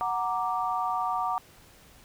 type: chord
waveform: sine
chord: Gb augmented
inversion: none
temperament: equal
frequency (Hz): 740 / 932.3 / 1174.7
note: Gb5 / Bb5 / D6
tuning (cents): 0 / 0 / 0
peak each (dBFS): -30 / -31 / -30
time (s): 0.01-1.38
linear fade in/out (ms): 0
effects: pink hiss -55 dBFS RMS until 2.04 s